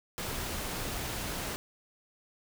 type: noise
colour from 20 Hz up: pink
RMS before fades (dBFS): -36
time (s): 0.18-1.56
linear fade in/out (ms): 0
effects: none